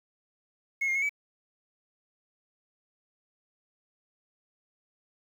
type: tone with pitch steps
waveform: sine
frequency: 2177 / 2125 / 2181 / 2287 Hz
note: C#7 / C7 / C#7 / D7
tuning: -32 / +26 / -29 / -47 cents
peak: -23 dBFS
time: 0.81-1.094 s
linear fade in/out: 10 ms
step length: 71 ms
effects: tanh soft clip ceiling -24 dBFS + 9-bit